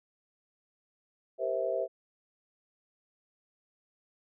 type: chord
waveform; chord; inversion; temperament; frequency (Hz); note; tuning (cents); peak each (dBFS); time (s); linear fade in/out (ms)
sine; C dominant seventh; second; just; 392.4 / 470.9 / 523.3 / 654.1; G4 / Bb4 / C5 / E5; +2 / +18 / 0 / -14; -37 / -36 / -33 / -32; 1.38-1.88; 50
effects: none